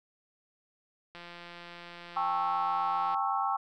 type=click train; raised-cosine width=0.3 ms; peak=-30 dBFS; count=346; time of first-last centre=1.15-3.144 s; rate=173 Hz
type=chord; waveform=sine; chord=A dominant seventh; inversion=third; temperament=just; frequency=792 / 880 / 1100 / 1320 Hz; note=G5 / A5 / C#6 / E6; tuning=+18 / 0 / -14 / +2 cents; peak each=-31 / -35 / -32 / -34 dBFS; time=2.16-3.57 s; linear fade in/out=10 ms
effects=none